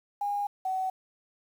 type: tone pair in turn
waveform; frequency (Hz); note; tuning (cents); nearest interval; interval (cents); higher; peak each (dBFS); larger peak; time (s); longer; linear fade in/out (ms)
sine; 815 / 753.9; G#5 / F#5; -33 / +32; minor second; 135; first; -27; neither; 0.21-0.47 / 0.65-0.9; first; 5
effects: 9-bit